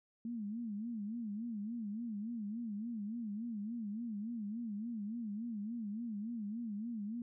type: tone with vibrato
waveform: sine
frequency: 220 Hz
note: A3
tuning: in tune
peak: -38 dBFS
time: 0.25-7.22 s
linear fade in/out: 2 ms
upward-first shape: sine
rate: 3.5 Hz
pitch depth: 150 cents each way
effects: none